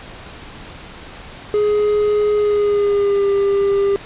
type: tone with pitch glide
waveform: triangle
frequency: 418.1 to 398.3 Hz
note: G#4 to G4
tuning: +12 to +28 cents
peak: -11 dBFS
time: 1.54-3.96 s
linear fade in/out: 0 ms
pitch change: -84 cents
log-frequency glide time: 2.36-3.28 s
effects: pink hiss -36 dBFS RMS until 4.05 s + resampled to 8000 Hz